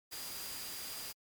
sine tone in noise, 4830 Hz, D8, 48 cents sharp, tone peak -48 dBFS, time 0.11-1.13 s, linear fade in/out 20 ms, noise white, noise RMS -44 dBFS, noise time 0.11-1.13 s, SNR -7 dB, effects MP3 96 kbps

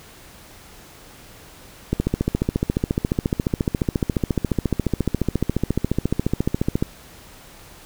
click train, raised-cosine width 3 ms, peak -6 dBFS, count 71, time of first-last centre 1.93-6.825 s, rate 14.3 Hz, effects pink hiss -45 dBFS RMS until 7.85 s

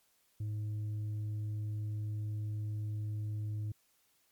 sine tone with tanh clipping, 106 Hz, G#2, 36 cents sharp, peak -35 dBFS, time 0.4-3.72 s, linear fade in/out 5 ms, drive 3 dB, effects white hiss -72 dBFS RMS until 4.31 s + MP3 96 kbps

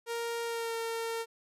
sawtooth tone with pitch glide, 466.2 to 456.9 Hz, A#4 to A#4, 0 to -35 cents, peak -29 dBFS, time 0.06-1.26 s, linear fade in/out 50 ms, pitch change -35 cents, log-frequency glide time 0.44-0.75 s, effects resampled to 32000 Hz

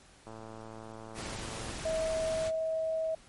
click train, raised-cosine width 1 ms, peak -32 dBFS, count 161, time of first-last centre 0.27-1.711 s, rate 111 Hz
pink noise, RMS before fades -40 dBFS, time 1.14-2.52 s, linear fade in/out 50 ms
sine tone, 642 Hz, E5, 46 cents flat, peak -29 dBFS, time 1.85-3.15 s, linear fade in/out 5 ms
effects pink hiss -58 dBFS RMS until 3.28 s + MP3 48 kbps

